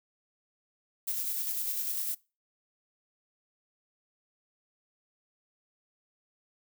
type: noise with tremolo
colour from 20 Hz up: violet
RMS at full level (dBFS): -32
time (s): 1.07-2.15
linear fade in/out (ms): 10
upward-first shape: square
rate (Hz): 10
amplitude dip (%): 25
effects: noise-tail reverb RT60 0.3 s tail -23 dB re dry